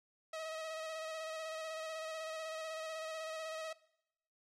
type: tone with vibrato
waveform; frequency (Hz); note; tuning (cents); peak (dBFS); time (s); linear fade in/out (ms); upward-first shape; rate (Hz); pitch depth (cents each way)
sawtooth; 637; D#5; +41; -37; 0.33-3.73; 5; square; 16; 21
effects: noise-tail reverb RT60 0.8 s tail -20 dB re dry + low-pass 8000 Hz 12 dB/octave